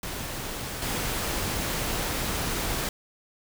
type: noise with level steps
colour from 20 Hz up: pink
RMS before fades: -34 / -29 dBFS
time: 0.03-2.89 s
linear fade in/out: 2 ms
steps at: 0.82 s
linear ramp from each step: 2 ms
effects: none